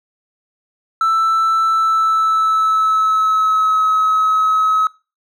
triangle tone with pitch glide, 1325 to 1281.3 Hz, E6 to E6, +9 to -50 cents, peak -9 dBFS, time 1.01-4.87 s, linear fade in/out 2 ms, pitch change -59 cents, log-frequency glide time 1.65-3.83 s, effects noise-tail reverb RT60 0.3 s tail -24 dB re dry + tanh soft clip ceiling -7 dBFS

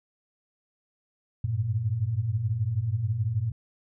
sine tone cluster, 97 / 103.7 / 115.6 Hz, G2 / G#2 / A#2, -18 / -2 / -14 cents, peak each -31 / -33 / -26 dBFS, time 1.44-3.52 s, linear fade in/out 5 ms, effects none

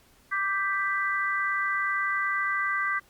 sine chord, G major, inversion second, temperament equal with one note detuned, 1174.7 / 1568 / 1982.4 Hz, D6 / G6 / B6, 0 / 0 / +6 cents, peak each -29 dBFS, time 0.31-3 s, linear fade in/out 20 ms, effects pink hiss -60 dBFS RMS until 3.09 s + Opus 48 kbps

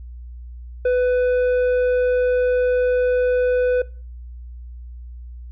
sine tone with tanh clipping, 498.6 Hz, B4, 16 cents sharp, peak -16 dBFS, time 0.85-3.82 s, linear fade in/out 5 ms, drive 7 dB, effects noise-tail reverb RT60 0.4 s tail -22 dB re dry + added 60 Hz sine -33 dBFS peak until 5.51 s

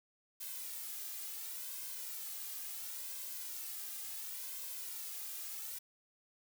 blue noise with flanger, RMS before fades -44 dBFS, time 0.4-5.79 s, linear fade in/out 10 ms, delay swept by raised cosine 1.9 to 2.48 ms, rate 0.71 Hz, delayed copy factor +0.65, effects none

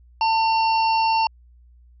harmonic tone with a mistuned harmonic, 895 Hz, A5, 29 cents sharp, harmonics 1 / 3 / 5 / 6, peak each -17 / -27 / -31 / -33 dBFS, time 0.21-1.27 s, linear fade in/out 2 ms, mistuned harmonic 3, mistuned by +36 cents, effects added 60 Hz sine -48 dBFS peak until 2 s

